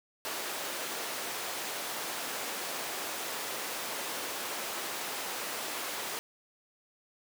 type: high-pass noise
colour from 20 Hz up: pink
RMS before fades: -37 dBFS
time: 0.25-6.19 s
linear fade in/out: 0 ms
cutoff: 450 Hz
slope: 12 dB/octave
effects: none